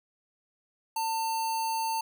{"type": "tone with notch filter", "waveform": "square", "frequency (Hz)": 900, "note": "A5", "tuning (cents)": 39, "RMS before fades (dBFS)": -30, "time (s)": [0.96, 2.01], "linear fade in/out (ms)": 5, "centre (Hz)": 2000, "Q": 0.91, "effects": []}